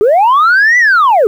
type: linear two-way sweep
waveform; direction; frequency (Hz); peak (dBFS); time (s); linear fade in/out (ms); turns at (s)
sine; up then down; 387.1 to 2001 to 387.1; -3; 0.01-1.27; 0; 0.78
effects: tanh soft clip ceiling -3 dBFS + 7-bit